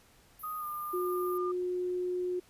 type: high-pass noise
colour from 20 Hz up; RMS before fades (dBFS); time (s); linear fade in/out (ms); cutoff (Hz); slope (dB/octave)
pink; -46; 0.39-1.38; 5; 11000; 96
type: tone with pitch glide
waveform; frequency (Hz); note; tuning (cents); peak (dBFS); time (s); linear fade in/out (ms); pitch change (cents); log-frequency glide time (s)
sine; 1244.5 to 1204.9; D#6 to D6; 0 to +44; -35; 0.43-1.52; 10; -56; 0.58-0.65
type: tone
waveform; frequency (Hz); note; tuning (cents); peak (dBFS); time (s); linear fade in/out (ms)
sine; 360.9; F#4; -43; -30; 0.93-2.4; 10
effects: pink hiss -62 dBFS RMS until 2.49 s + resampled to 32000 Hz